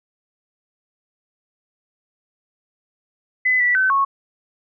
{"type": "tone with pitch steps", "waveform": "sine", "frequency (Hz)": [2014, 1960, 1527, 1100], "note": ["B6", "B6", "G6", "C#6"], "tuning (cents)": [33, -14, -46, -14], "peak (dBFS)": -14, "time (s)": [3.45, 4.05], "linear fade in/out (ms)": 10, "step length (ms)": 150, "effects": []}